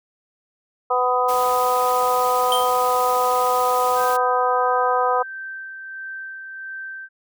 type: harmonic tone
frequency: 249.8 Hz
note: B3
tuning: 20 cents sharp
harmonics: 2 / 3 / 4 / 5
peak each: -22 / -22 / -22 / -22 dBFS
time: 0.9-5.23 s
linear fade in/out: 10 ms
type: noise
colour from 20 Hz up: white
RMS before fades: -33 dBFS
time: 1.28-4.17 s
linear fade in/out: 10 ms
type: tone with exponential decay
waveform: square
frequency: 3158 Hz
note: G7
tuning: 12 cents sharp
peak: -19 dBFS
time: 2.52-2.84 s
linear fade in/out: 1 ms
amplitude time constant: 68 ms
type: tone with tremolo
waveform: sine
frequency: 1558 Hz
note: G6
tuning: 11 cents flat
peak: -29 dBFS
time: 3.95-7.09 s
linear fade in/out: 50 ms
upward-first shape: sine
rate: 1.5 Hz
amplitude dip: 35%
effects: none